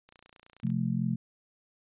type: click train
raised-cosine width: 0.2 ms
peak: -36 dBFS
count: 19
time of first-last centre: 0.09-0.702 s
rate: 29.4 Hz
type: chord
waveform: sine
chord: F major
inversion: second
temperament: just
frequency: 130.96 / 174.61 / 218.3 Hz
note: C3 / F3 / A3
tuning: +2 / 0 / -13 cents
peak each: -31 dBFS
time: 0.63-1.16 s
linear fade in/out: 10 ms
effects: resampled to 8000 Hz